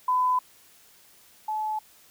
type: tone pair in turn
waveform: sine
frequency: 1006 / 861.6 Hz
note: B5 / A5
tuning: +32 / -37 cents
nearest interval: minor third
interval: 269 cents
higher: first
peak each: -20 / -26 dBFS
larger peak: first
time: 0.08-0.39 / 1.48-1.79 s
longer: neither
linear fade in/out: 5 ms
effects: white hiss -56 dBFS RMS until 2.1 s